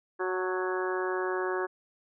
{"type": "harmonic tone with a mistuned harmonic", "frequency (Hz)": 185, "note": "F#3", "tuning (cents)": 0, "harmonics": [2, 3, 4, 5, 6, 7, 8, 9], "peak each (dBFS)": [-30, -39, -40, -39, -37, -43, -40, -38], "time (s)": [0.19, 1.67], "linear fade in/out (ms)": 20, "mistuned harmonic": 5, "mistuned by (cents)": -27, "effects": []}